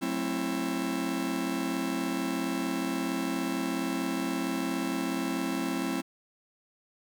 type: chord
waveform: 45% pulse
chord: F# half-diminished seventh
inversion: none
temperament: just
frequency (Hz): 185 / 222 / 266.4 / 333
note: F#3 / A3 / C4 / E4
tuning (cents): 0 / +16 / +31 / +18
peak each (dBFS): -37 / -37 / -32 / -34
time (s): 0.01-6.02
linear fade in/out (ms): 20
effects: 10-bit

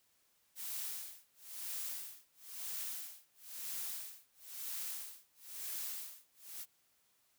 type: noise with tremolo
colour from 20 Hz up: blue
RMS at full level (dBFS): -41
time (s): 0.55-6.66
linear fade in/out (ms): 50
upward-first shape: sine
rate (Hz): 1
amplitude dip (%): 100
effects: white hiss -74 dBFS RMS until 7.38 s

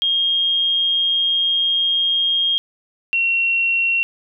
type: tone pair in turn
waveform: sine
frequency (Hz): 3237 / 2731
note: G#7 / F7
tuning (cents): -45 / -39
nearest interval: minor third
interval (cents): 294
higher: first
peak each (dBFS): -15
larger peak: neither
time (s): 0.02-2.58 / 3.13-4.03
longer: first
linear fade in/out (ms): 0
effects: none

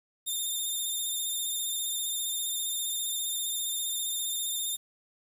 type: tone with vibrato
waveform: 10% pulse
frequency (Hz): 3624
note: A#7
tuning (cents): -50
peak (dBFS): -23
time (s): 0.26-4.77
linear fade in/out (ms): 20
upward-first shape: sine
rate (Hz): 15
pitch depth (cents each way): 29
effects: 9-bit

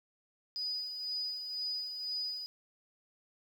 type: tone with tremolo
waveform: sine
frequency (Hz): 4956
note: D#8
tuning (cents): -8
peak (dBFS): -33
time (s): 0.56-2.46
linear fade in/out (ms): 0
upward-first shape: sine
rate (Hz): 2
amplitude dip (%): 50
effects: 10-bit

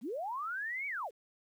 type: linear two-way sweep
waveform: sine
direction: up then down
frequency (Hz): 185 to 2299 to 363.2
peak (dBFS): -35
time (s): 0.01-1.11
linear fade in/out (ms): 50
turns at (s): 0.87
effects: 11-bit

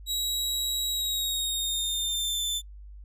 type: tone with pitch glide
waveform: sawtooth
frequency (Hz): 3857 to 3537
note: B7 to A7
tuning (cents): -42 to +8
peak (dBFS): -24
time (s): 0.06-2.62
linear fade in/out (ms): 50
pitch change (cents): -150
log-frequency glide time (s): 0.88-2.42
effects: noise-tail reverb RT60 0.1 s tail -26 dB re dry + added 50 Hz sine -42 dBFS peak until 3.04 s

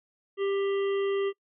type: harmonic tone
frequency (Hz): 395.2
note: G4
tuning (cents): +14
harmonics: 1 / 3 / 5 / 7 / 8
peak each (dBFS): -25 / -39 / -42 / -45 / -45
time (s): 0.37-1.33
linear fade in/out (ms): 50
effects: noise-tail reverb RT60 0.1 s tail -25 dB re dry

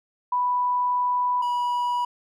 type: tone pair in turn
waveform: sine / triangle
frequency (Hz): 987.8 / 974.2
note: B5 / B5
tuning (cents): 0 / -24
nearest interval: unison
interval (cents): 24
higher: first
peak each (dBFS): -20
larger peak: neither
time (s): 0.32-1.42 / 1.42-2.05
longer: first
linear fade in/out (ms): 5
effects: none

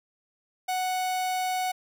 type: tone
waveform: 45% pulse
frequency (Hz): 740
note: F#5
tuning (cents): 0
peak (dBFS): -26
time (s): 0.68-1.72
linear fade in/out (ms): 10
effects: none

